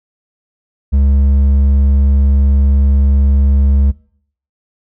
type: tone with hard clipping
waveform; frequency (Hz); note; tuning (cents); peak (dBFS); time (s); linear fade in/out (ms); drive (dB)
sine; 69.3; C#2; 0; -9; 0.92-3.92; 20; 5
effects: noise-tail reverb RT60 0.6 s tail -21 dB re dry